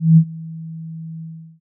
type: tone with ADSR envelope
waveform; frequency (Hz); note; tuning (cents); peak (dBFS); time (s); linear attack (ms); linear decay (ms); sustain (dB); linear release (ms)
sine; 162.1; E3; -29; -4; 0-1.6; 170; 71; -24; 380
effects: none